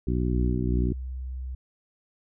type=harmonic tone; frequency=61.2 Hz; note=B1; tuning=15 cents flat; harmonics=1 / 2 / 3 / 4 / 5 / 6; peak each=-26 / -29 / -31 / -32 / -33 / -34 dBFS; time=0.07-0.93 s; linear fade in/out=5 ms
type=tone with vibrato; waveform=sine; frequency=64 Hz; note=C2; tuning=38 cents flat; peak=-31 dBFS; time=0.32-1.55 s; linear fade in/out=5 ms; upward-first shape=triangle; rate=18 Hz; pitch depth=14 cents each way
effects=none